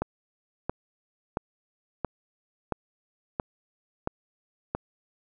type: click train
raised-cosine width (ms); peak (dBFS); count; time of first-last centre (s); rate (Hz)
1; -13; 8; 0.02-4.75; 1.48
effects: none